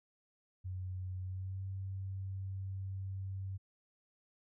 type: tone with pitch glide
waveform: sine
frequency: 92.5 to 96.04 Hz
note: F#2 to G2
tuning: 0 to -35 cents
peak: -38 dBFS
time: 0.64-3.58 s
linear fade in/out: 20 ms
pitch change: +65 cents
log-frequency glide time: 1.22-1.63 s
effects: none